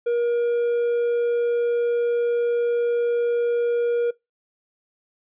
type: tone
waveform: triangle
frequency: 475.1 Hz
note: A#4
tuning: 33 cents sharp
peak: -17 dBFS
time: 0.06-4.11 s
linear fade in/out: 10 ms
effects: noise-tail reverb RT60 0.2 s tail -23 dB re dry + resampled to 8000 Hz